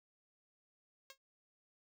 5% pulse tone with exponential decay, 541 Hz, C#5, 42 cents flat, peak -37 dBFS, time 1.1-1.18 s, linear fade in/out 1 ms, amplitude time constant 16 ms, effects none

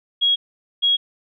sine tone pair in turn, 3301 / 3301 Hz, G#7 / G#7, -11 / -11 cents, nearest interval unison, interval 0 cents, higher neither, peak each -14 dBFS, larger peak neither, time 0.21-0.36 / 0.82-0.97 s, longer neither, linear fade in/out 20 ms, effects none

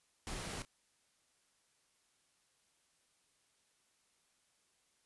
pink noise with echo, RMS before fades -43 dBFS, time 0.27-0.62 s, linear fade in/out 0 ms, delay 30 ms, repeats 1, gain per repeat -14 dB, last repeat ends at 0.65 s, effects white hiss -75 dBFS RMS until 5.05 s + resampled to 24000 Hz

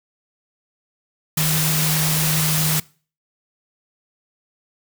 sine tone in noise, 155.56 Hz, D#3, in tune, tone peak -20 dBFS, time 1.37-2.8 s, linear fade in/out 5 ms, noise white, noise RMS -21 dBFS, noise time 1.37-2.8 s, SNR -2 dB, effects noise-tail reverb RT60 0.4 s tail -23 dB re dry

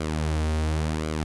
sawtooth tone with flanger, 77.78 Hz, D#2, in tune, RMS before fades -26 dBFS, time 0-1.24 s, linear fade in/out 5 ms, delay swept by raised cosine 1.1 to 6.1 ms, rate 0.93 Hz, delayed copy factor -0.6, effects resampled to 24000 Hz + 10-bit

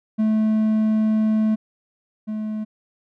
triangle tone pair in turn, 217.2 / 215.2 Hz, A3 / A3, -22 / -38 cents, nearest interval unison, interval 16 cents, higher first, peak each -14 / -22 dBFS, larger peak first, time 0.18-1.56 / 2.27-2.65 s, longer first, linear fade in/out 20 ms, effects none

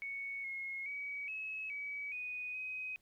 sine tone with pitch steps, 2220 / 2163 / 2267 / 2576 / 2277 / 2485 / 2519 Hz, C#7 / C#7 / C#7 / E7 / C#7 / D#7 / D#7, +2 / -43 / +38 / -41 / +46 / -3 / +21 cents, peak -39 dBFS, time 0.02-2.96 s, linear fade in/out 0 ms, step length 420 ms, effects pink hiss -74 dBFS RMS until 3.01 s

